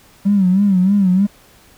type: tone with vibrato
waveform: triangle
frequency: 192.5 Hz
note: G3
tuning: 31 cents flat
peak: -6 dBFS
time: 0.25-1.27 s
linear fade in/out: 20 ms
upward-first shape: sine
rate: 3.2 Hz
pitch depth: 110 cents each way
effects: tanh soft clip ceiling -8 dBFS + pink hiss -48 dBFS RMS until 1.77 s